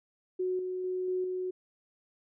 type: tone with level steps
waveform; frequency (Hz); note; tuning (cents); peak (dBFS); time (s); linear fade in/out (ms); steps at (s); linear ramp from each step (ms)
sine; 368.1; F#4; -9; -28 / -32 / -30 / -28 / -31; 0.39-1.51; 10; 0.59 / 0.84 / 1.08 / 1.24; 2
effects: none